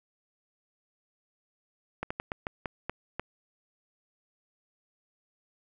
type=slowing click train; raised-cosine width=0.5 ms; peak=-17 dBFS; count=8; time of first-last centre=2.03-3.196 s; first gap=75 ms; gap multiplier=1.26; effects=none